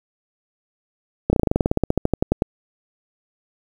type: slowing click train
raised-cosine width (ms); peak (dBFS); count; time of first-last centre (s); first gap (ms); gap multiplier
2; -3; 20; 1.3-2.421; 30; 1.07
effects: 7-bit